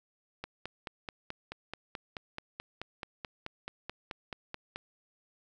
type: click train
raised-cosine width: 0.3 ms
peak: -22 dBFS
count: 21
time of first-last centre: 0.44-4.76 s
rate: 4.63 Hz
effects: none